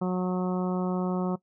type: harmonic tone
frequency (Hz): 182.6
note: F#3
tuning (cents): -23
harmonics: 1 / 2 / 3 / 4 / 5 / 6 / 7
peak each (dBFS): -26 / -32 / -36 / -38 / -40 / -42 / -43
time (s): 0.01-1.36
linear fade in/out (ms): 10
effects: noise-tail reverb RT60 0.1 s tail -20 dB re dry